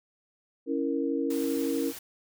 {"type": "chord", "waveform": "sine", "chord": "A# diminished", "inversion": "first", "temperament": "equal", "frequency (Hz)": [277.2, 329.6, 466.2], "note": ["C#4", "E4", "A#4"], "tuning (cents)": [0, 0, 0], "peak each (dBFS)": [-29, -31, -31], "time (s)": [0.66, 1.93], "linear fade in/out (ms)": 50}
{"type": "noise", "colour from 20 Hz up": "white", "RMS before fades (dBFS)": -42, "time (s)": [1.3, 1.99], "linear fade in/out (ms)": 5}
{"effects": []}